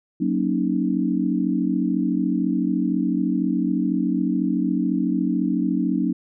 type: chord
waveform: sine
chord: D# minor seventh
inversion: first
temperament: equal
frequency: 185 / 233.1 / 277.2 / 311.1 Hz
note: F#3 / A#3 / C#4 / D#4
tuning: 0 / 0 / 0 / 0 cents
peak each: -24 / -25 / -24 / -25 dBFS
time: 0.2-6.13 s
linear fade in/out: 10 ms
effects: none